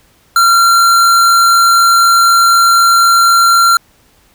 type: tone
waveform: square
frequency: 1372 Hz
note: F6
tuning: 31 cents flat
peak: -6 dBFS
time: 0.36-3.77 s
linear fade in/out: 2 ms
effects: pink hiss -50 dBFS RMS until 4.34 s